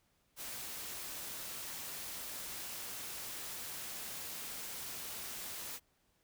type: noise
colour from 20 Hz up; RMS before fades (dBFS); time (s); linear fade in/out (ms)
white; -44; 0.36-5.8; 50
effects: pink hiss -75 dBFS RMS until 6.23 s